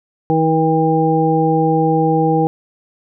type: harmonic tone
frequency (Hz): 160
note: D#3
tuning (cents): +49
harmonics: 1 / 2 / 3 / 5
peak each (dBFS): -17 / -17 / -17 / -17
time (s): 0.3-2.47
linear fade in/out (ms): 0
effects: none